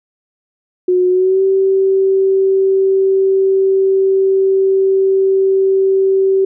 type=tone with pitch glide; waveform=sine; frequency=363.6 to 385.2 Hz; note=F#4 to G4; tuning=-30 to -30 cents; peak=-9 dBFS; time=0.88-6.45 s; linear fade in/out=5 ms; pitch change=+100 cents; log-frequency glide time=1.09-1.42 s; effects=none